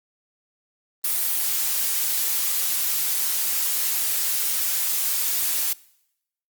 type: noise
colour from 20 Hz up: blue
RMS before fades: -23 dBFS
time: 1.04-5.73 s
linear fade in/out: 5 ms
effects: noise-tail reverb RT60 0.8 s tail -22 dB re dry + Opus 32 kbps